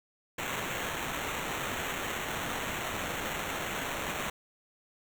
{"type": "noise with sample-and-hold", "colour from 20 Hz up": "white", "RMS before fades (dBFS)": -35, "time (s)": [0.38, 4.3], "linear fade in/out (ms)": 5, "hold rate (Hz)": 4900, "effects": []}